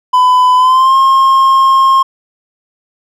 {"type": "tone with pitch glide", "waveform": "triangle", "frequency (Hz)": [1004, 1069.9], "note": ["B5", "C6"], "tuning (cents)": [28, 38], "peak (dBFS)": -3, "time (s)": [0.13, 2.03], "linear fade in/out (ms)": 10, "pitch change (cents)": 110, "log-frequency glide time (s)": [0.56, 0.96], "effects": []}